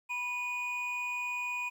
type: tone pair together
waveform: triangle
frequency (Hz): 980 / 2466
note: B5 / D#7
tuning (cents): -14 / -16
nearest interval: octave + major third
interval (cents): 1598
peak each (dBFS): -37 / -32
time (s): 0.09-1.7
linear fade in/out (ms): 20
effects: 11-bit